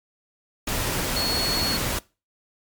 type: tone in noise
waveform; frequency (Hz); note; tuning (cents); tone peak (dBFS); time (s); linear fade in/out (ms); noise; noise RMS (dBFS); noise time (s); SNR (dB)
sine; 4354; C#8; -32; -24; 1.16-1.77; 5; pink; -26; 0.67-1.99; -1
effects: noise-tail reverb RT60 0.3 s tail -22 dB re dry + MP3 96 kbps